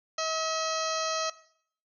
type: harmonic tone with a mistuned harmonic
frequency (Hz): 640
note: D#5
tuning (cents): +49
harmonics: 1 / 2 / 3 / 4 / 5 / 6 / 7 / 8 / 9 / 10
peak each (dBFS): -33 / -33 / -40 / -41 / -41 / -39 / -42 / -41 / -39 / -39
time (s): 0.18-1.3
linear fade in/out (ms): 5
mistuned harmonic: 6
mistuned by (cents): +100
effects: noise-tail reverb RT60 0.6 s tail -17 dB re dry